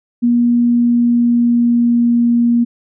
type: tone with pitch glide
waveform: sine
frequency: 239.2 to 236.9 Hz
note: A#3 to A#3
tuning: +45 to +28 cents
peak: -9 dBFS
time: 0.22-2.65 s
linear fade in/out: 20 ms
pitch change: -17 cents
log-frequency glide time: 0.54-2.31 s
effects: none